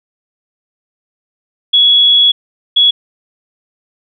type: tone bursts at uneven times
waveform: sine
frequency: 3364 Hz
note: G#7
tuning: 22 cents sharp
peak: -5 dBFS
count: 2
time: 1.73-2.32 / 2.76-2.91 s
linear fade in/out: 10 ms
effects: none